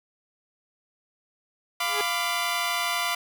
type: tone with exponential growth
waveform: sawtooth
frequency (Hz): 415.3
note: G#4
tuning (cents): 0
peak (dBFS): -21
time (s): 1.8-2.01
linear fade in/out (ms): 0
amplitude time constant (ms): 45
type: chord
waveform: 15% pulse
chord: B diminished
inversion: second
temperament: equal with one note detuned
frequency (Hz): 698.5 / 1002.7 / 1174.7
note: F5 / B5 / D6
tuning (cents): 0 / +26 / 0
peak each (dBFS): -23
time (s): 1.8-3.15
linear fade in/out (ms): 5
effects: none